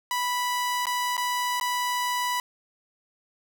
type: tone with dropouts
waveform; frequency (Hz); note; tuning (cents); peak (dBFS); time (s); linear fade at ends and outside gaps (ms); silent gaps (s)
sawtooth; 986; B5; -3; -21; 0.11-2.4; 1; 0.856-0.868 / 1.168-1.178 / 1.599-1.611
effects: none